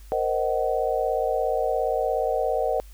sine chord, C half-diminished seventh, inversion third, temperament equal with one note detuned, 466.2 / 523.3 / 622.3 / 752.5 Hz, Bb4 / C5 / Eb5 / Gb5, 0 / 0 / 0 / +29 cents, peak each -27 dBFS, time 0.12-2.8 s, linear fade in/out 0 ms, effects added 50 Hz sine -42 dBFS peak until 2.93 s + white hiss -56 dBFS RMS until 2.93 s

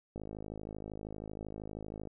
click train, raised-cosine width 2 ms, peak -29 dBFS, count 102, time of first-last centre 0.16-2.073 s, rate 52.8 Hz, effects none

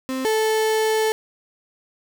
35% pulse tone pair in turn, 261.6 / 437.6 Hz, C4 / A4, 0 / -9 cents, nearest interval major sixth, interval 891 cents, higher second, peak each -22 / -16 dBFS, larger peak second, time 0.09-0.25 / 0.25-1.12 s, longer second, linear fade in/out 0 ms, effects none

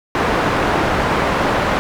white low-pass noise, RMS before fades -17 dBFS, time 0.15-1.79 s, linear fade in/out 0 ms, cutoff 1200 Hz, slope 12 dB/octave, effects none

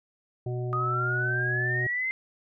harmonic tone, 123.47 Hz, B2, in tune, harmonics 1 / 3 / 5 / 6, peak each -29 / -35 / -42 / -45 dBFS, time 0.46-1.87 s, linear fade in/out 5 ms
sine exponential sweep, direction up, 1232 to 2093 Hz, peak -26 dBFS, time 0.73-2.11 s, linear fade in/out 0 ms
effects none

